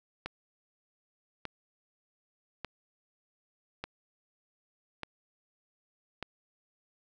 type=click train; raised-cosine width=0.3 ms; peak=-20 dBFS; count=6; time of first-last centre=0.26-6.227 s; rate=0.838 Hz; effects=none